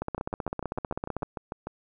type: two click trains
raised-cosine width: 1 ms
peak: -19 / -16 dBFS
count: 11 / 20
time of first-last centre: 0.18-1.67 / 0.02-1.23 s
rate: 6.71 / 15.7 Hz
effects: none